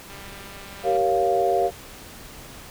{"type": "click train", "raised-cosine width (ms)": 0.3, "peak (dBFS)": -27, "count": 173, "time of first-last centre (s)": [0.1, 0.969], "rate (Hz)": 198}
{"type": "chord", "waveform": "sine", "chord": "G half-diminished seventh", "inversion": "none", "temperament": "equal with one note detuned", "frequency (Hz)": [386.2, 466.2, 554.4, 698.5], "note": ["G4", "Bb4", "Db5", "F5"], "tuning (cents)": [-26, 0, 0, 0], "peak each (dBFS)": [-24, -25, -26, -21], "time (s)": [0.83, 1.71], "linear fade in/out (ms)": 50}
{"effects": ["pink hiss -42 dBFS RMS until 2.7 s"]}